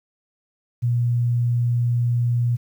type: tone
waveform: sine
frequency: 120 Hz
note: B2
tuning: 49 cents flat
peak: -17 dBFS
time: 0.82-2.57 s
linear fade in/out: 20 ms
effects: 9-bit